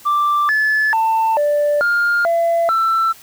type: tone with pitch steps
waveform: sine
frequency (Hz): 1176 / 1728 / 893 / 587 / 1409 / 675 / 1335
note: D6 / A6 / A5 / D5 / F6 / E5 / E6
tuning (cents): +2 / -32 / +25 / -1 / +15 / +41 / +22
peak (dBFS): -11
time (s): 0.05-3.13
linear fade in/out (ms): 20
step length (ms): 440
effects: tanh soft clip ceiling -11 dBFS + white hiss -43 dBFS RMS until 3.22 s